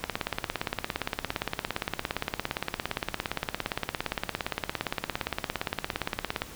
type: click train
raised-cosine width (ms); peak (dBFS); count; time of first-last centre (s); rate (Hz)
0.3; -11; 112; 0.04-6.419; 17.4
effects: pink hiss -45 dBFS RMS until 6.55 s